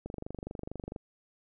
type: click train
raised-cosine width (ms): 2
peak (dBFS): -25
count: 23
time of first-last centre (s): 0.06-0.962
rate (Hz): 24.4
effects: none